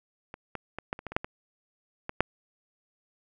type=clicks; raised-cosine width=0.5 ms; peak=-25 / -19 / -20 / -15 / -26 / -21 / -25 / -8 / -20 / -18 / -6 dBFS; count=11; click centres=0.341 / 0.553 / 0.786 / 0.929 / 0.991 / 1.067 / 1.12 / 1.165 / 1.245 / 2.094 / 2.206 s; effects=none